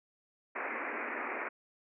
white band-pass noise, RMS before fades -38 dBFS, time 0.55-1.49 s, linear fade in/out 10 ms, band 230 to 2400 Hz, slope 96 dB/octave, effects none

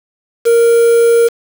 triangle tone with quantisation, 466.2 Hz, A#4, in tune, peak -4 dBFS, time 0.45-1.29 s, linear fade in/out 20 ms, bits 4, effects none

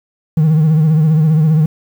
triangle tone with vibrato, 156.2 Hz, D#3, 7 cents sharp, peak -5 dBFS, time 0.37-1.66 s, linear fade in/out 5 ms, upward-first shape triangle, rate 15 Hz, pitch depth 86 cents each way, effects tanh soft clip ceiling -2 dBFS + 7-bit

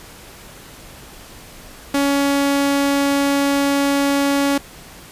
sawtooth tone, 280.5 Hz, C#4, 21 cents sharp, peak -11 dBFS, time 1.94-4.58 s, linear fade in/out 5 ms, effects pink hiss -40 dBFS RMS until 5.11 s + resampled to 32000 Hz

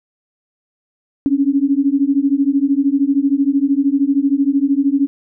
sine beating tone pair, 271.9 / 284.9 Hz, C#4 / C#4, -33 / +48 cents, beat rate 13 Hz, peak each -15 dBFS, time 1.26-5.07 s, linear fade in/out 0 ms, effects none

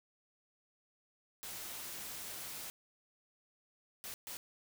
white noise bursts at uneven times, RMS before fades -45 dBFS, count 3, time 1.43-2.7 / 4.04-4.14 / 4.27-4.37 s, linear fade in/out 0 ms, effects none

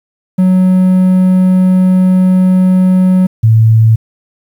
triangle / sine tone pair in turn, 185 / 111.54 Hz, F#3 / A2, 0 / +24 cents, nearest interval major sixth, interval 876 cents, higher first, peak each -3 dBFS, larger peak neither, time 0.38-3.27 / 3.43-3.96 s, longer first, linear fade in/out 10 ms, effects 7-bit

